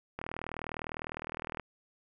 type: click train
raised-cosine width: 0.5 ms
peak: -22 dBFS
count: 57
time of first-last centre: 0.19-1.597 s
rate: 39.8 Hz
effects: none